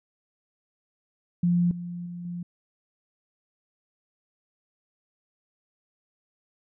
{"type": "tone with level steps", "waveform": "sine", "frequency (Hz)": 174.61, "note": "F3", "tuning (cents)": 0, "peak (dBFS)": [-19, -32, -34, -31], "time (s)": [1.43, 2.43], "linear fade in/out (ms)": 5, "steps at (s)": [1.71, 2.06, 2.25], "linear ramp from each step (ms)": 2, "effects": []}